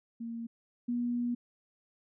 sine tone pair in turn, 231.2 / 241.2 Hz, A#3 / B3, -14 / -41 cents, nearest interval minor second, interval 73 cents, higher second, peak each -36 / -29 dBFS, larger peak second, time 0.2-0.47 / 0.88-1.35 s, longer second, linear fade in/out 10 ms, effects none

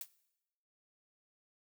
blue noise with exponential decay, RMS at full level -37 dBFS, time 0.01-0.09 s, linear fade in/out 2 ms, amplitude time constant 16 ms, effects noise-tail reverb RT60 0.9 s tail -18 dB re dry

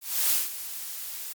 blue noise with ADSR envelope, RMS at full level -22 dBFS, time 0.01-1.33 s, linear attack 290 ms, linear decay 190 ms, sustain -14 dB, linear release 7 ms, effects Opus 48 kbps

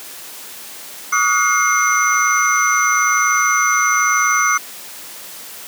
sine tone cluster, 1135 / 1256 / 1443 / 2136 / 6060 Hz, C#6 / D#6 / F#6 / C7 / F#8, +41 / +16 / -44 / +35 / +40 cents, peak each -19 dBFS, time 1.12-4.58 s, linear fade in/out 10 ms, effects white hiss -34 dBFS RMS until 5.67 s + high-pass 200 Hz 12 dB/octave

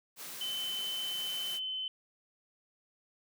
white high-pass noise, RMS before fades -44 dBFS, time 0.16-1.6 s, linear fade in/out 50 ms, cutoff 130 Hz, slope 48 dB/octave
sine tone, 3053 Hz, G7, 46 cents flat, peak -34 dBFS, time 0.41-1.88 s, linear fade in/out 2 ms
effects none

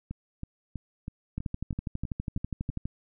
two click trains, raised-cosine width 5 ms, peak -19 / -23 dBFS, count 19 / 9, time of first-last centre 1.38-2.855 / 0.11-2.699 s, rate 12.2 / 3.09 Hz, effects none

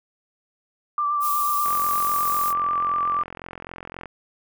sine tone with vibrato, 1174.7 Hz, D6, in tune, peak -20 dBFS, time 0.98-3.23 s, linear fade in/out 2 ms, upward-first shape triangle, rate 8.2 Hz, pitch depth 30 cents each way
violet noise, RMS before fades -29 dBFS, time 1.2-2.54 s, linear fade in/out 50 ms
click train, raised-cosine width 0.5 ms, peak -20 dBFS, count 106, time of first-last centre 1.66-4.057 s, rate 43.8 Hz
effects none

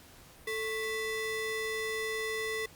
square ring-modulated tone, 770 Hz, G5, 31 cents flat, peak -30 dBFS, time 0.47-2.66 s, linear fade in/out 5 ms, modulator 1210 Hz, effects pink hiss -55 dBFS RMS until 2.75 s + Opus 48 kbps

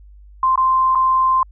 sine tone with dropouts, 1044 Hz, C6, 4 cents flat, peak -12 dBFS, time 0.43-1.43 s, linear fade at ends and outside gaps 2 ms, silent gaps 0.558-0.576 / 0.95-0.955 s, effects added 50 Hz sine -40 dBFS peak until 1.51 s

